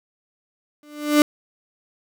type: tone with exponential growth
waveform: 35% pulse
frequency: 296.7 Hz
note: D4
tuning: 18 cents sharp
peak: -7 dBFS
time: 0.83-1.22 s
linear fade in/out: 1 ms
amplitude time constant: 84 ms
effects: none